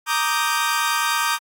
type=chord; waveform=sawtooth; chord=Eb major seventh; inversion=second; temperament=equal; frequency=932.3 / 1174.7 / 1244.5 / 1568 Hz; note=Bb5 / D6 / Eb6 / G6; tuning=0 / 0 / 0 / 0 cents; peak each=-21 dBFS; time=0.06-1.39 s; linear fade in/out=50 ms; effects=AAC 64 kbps